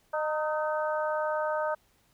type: harmonic tone with a mistuned harmonic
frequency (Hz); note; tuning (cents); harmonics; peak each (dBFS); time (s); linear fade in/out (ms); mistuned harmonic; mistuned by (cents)
306.4; D#4; -27; 2 / 3 / 4 / 5; -29 / -33 / -35 / -37; 0.13-1.75; 10; 4; +39
effects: pink hiss -67 dBFS RMS until 2.13 s